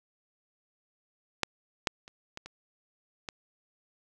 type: clicks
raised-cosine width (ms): 0.2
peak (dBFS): -8 / -8 / -30 / -22 / -26 / -19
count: 6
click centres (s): 1.433 / 1.872 / 2.079 / 2.374 / 2.46 / 3.288
effects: none